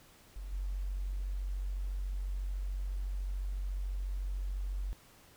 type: tone with level steps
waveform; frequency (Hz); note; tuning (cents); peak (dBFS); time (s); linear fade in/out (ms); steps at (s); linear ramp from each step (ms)
sine; 46.96; F#1; +26; -39 / -33; 0.36-4.93; 0; 0.52; 10
effects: pink hiss -60 dBFS RMS until 5.36 s